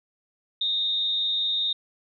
sine tone with amplitude modulation, 3700 Hz, A#7, 14 cents flat, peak -20 dBFS, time 0.61-1.73 s, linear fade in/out 5 ms, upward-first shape sine, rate 225 Hz, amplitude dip 55%, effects none

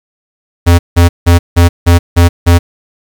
square tone bursts, 86.2 Hz, F2, 22 cents flat, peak -3 dBFS, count 7, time 0.66-2.59 s, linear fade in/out 20 ms, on 130 ms, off 170 ms, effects 7-bit

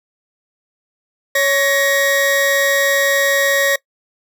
40% pulse tone pair together, 557 / 1884.4 Hz, C#5 / A#6, +8 / +18 cents, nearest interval octave + major sixth, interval 2110 cents, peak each -15 dBFS, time 1.35-3.76 s, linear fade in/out 5 ms, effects noise-tail reverb RT60 0.1 s tail -21 dB re dry

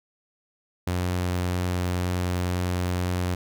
sawtooth tone, 89.8 Hz, F2, 49 cents sharp, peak -20 dBFS, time 0.87-3.35 s, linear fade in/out 5 ms, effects none

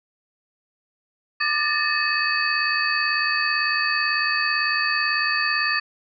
sine tone cluster, 1192 / 1742 / 1820 / 2561 / 4537 Hz, D6 / A6 / A#6 / D#7 / C#8, +25 / -18 / -42 / +49 / +39 cents, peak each -26 dBFS, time 1.4-5.8 s, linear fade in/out 10 ms, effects none

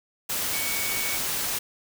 sine tone in noise, 2241 Hz, C#7, 18 cents sharp, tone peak -32 dBFS, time 0.53-1.17 s, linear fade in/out 10 ms, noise white, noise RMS -28 dBFS, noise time 0.29-1.59 s, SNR -7 dB, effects none

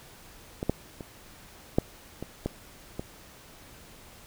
clicks, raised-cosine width 2 ms, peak -17 / -10 / -25 / -7 / -21 / -15 / -19 dBFS, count 7, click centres 0.629 / 0.696 / 1.008 / 1.785 / 2.226 / 2.46 / 2.995 s, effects pink hiss -51 dBFS RMS until 4.26 s

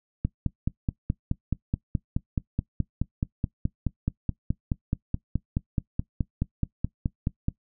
click train, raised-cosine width 5 ms, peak -12 dBFS, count 35, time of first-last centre 0.25-7.484 s, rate 4.7 Hz, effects noise-tail reverb RT60 0.1 s tail -20 dB re dry

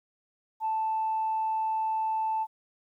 sine tone, 880 Hz, A5, in tune, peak -25 dBFS, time 0.6-2.47 s, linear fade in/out 50 ms, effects tanh soft clip ceiling -21 dBFS + 11-bit

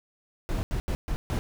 brown noise bursts at uneven times, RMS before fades -28 dBFS, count 5, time 0.49-0.63 / 0.71-0.8 / 0.88-0.95 / 1.08-1.16 / 1.3-1.39 s, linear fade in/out 0 ms, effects none

